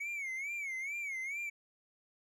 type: tone with vibrato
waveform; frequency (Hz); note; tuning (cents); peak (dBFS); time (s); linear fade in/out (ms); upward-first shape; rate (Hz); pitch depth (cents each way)
triangle; 2217; C#7; 0; -35; 0-1.5; 10; sine; 2.3; 130
effects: none